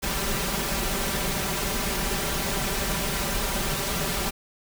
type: noise with comb filter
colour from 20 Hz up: pink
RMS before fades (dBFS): -27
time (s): 0.02-4.31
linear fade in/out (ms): 20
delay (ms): 5.1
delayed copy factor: +0.65
effects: none